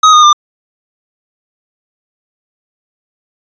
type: tone with pitch steps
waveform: square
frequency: 1261 / 1227.9 / 1195.7 Hz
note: D#6 / D#6 / D6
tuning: +23 / -23 / +31 cents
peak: -3 dBFS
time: 0.03-0.33 s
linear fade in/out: 5 ms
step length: 100 ms
effects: resampled to 16000 Hz